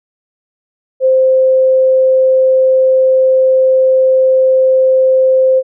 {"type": "tone", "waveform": "sine", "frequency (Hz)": 522, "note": "C5", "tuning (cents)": -4, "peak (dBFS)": -6, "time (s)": [1, 5.63], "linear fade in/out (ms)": 50, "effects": []}